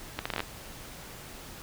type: accelerating click train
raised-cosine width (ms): 0.3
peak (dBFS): -14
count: 8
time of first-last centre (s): 0.19-0.404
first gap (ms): 65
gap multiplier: 0.73
effects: pink hiss -45 dBFS RMS until 1.62 s